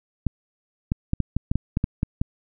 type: clicks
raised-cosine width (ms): 5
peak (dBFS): -9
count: 11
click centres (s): 0.267 / 0.919 / 1.134 / 1.203 / 1.366 / 1.515 / 1.556 / 1.771 / 1.841 / 2.031 / 2.215
effects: none